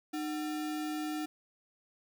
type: tone with sample-and-hold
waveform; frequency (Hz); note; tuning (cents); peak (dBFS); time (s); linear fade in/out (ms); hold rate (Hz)
sine; 305.7; D#4; -30; -33; 0.13-1.26; 10; 1050
effects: none